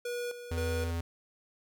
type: tone with tremolo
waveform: square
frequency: 483.7 Hz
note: B4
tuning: 36 cents flat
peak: -34 dBFS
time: 0.05-0.91 s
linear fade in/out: 5 ms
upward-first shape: square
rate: 1.9 Hz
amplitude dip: 65%
type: tone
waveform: square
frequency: 84.1 Hz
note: E2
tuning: 35 cents sharp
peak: -32 dBFS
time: 0.51-1.01 s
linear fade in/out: 5 ms
effects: none